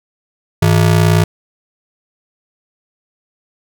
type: ring-modulated tone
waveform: square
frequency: 130.81 Hz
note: C3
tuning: in tune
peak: -6 dBFS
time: 0.62-1.24 s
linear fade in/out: 5 ms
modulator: 29.6 Hz
effects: none